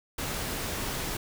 pink noise, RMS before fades -33 dBFS, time 0.18-1.17 s, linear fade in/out 5 ms, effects none

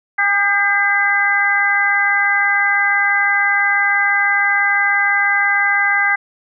harmonic tone with a mistuned harmonic, 404.7 Hz, G#4, 45 cents flat, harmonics 2 / 3 / 4 / 5, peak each -21 / -23 / -16 / -16 dBFS, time 0.18-6.16 s, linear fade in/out 10 ms, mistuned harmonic 4, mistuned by -28 cents, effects none

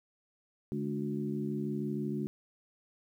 harmonic tone with a mistuned harmonic, 72.8 Hz, D2, 15 cents flat, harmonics 2 / 3 / 4 / 5, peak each -38 / -35 / -39 / -39 dBFS, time 0.72-2.27 s, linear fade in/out 0 ms, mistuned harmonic 3, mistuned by -53 cents, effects 11-bit

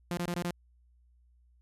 sawtooth tone bursts, 174.61 Hz, F3, in tune, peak -27 dBFS, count 5, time 0.11-0.507 s, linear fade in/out 0 ms, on 61 ms, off 23 ms, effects added 60 Hz sine -61 dBFS peak until 1.61 s + resampled to 32000 Hz

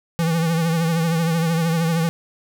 square tone with vibrato, 165.1 Hz, E3, 3 cents sharp, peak -18 dBFS, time 0.19-2.09 s, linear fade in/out 0 ms, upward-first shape triangle, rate 13 Hz, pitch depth 67 cents each way, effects none

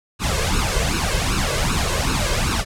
pink noise with flanger, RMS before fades -20 dBFS, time 0.19-2.65 s, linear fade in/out 50 ms, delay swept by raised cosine 0.74 to 1.94 ms, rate 2.6 Hz, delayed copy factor +0.75, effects low-pass 9000 Hz 12 dB/octave

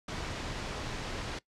pink low-pass noise, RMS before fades -38 dBFS, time 0.08-1.39 s, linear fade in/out 5 ms, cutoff 5600 Hz, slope 12 dB/octave, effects noise-tail reverb RT60 0.1 s tail -19 dB re dry + low-pass 9000 Hz 12 dB/octave

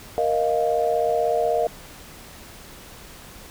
sine chord, Bb suspended fourth, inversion none, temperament equal with one note detuned, 468.1 / 622.3 / 698.5 Hz, Bb4 / Eb5 / F5, +7 / 0 / 0 cents, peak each -23 dBFS, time 0.18-1.67 s, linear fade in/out 0 ms, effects pink hiss -43 dBFS RMS until 3.5 s

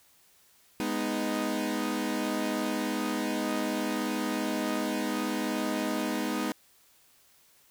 sawtooth chord, G# minor, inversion none, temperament equal with one note detuned, 207.7 / 248.4 / 311.1 Hz, G#3 / B3 / D#4, 0 / +10 / 0 cents, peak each -30 / -29 / -28 dBFS, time 0.8-6.52 s, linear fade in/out 0 ms, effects white hiss -62 dBFS RMS until 7.7 s

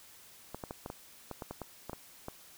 clicks, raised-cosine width 1 ms, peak -25 dBFS, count 12, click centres 0.546 / 0.638 / 0.709 / 0.861 / 0.901 / 1.313 / 1.422 / 1.51 / 1.617 / 1.896 / 1.932 / 2.284 s, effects white hiss -56 dBFS RMS until 2.57 s

